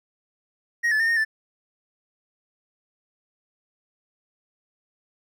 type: tone with pitch steps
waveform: triangle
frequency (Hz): 1879 / 1734 / 1818 / 1849 / 1761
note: A#6 / A6 / A#6 / A#6 / A6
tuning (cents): +13 / -26 / -44 / -15 / +1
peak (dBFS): -17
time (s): 0.83-1.25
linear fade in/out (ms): 20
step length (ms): 84
effects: none